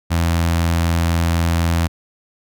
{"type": "tone with notch filter", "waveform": "sawtooth", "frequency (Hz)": 84, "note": "E2", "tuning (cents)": 33, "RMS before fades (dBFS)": -17, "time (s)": [0.1, 1.88], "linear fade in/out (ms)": 20, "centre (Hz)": 410, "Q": 1.7, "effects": []}